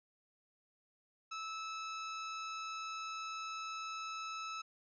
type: tone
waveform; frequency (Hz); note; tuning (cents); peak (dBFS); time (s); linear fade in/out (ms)
sawtooth; 1306; E6; -17; -37; 1.31-4.62; 10
effects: resampled to 16000 Hz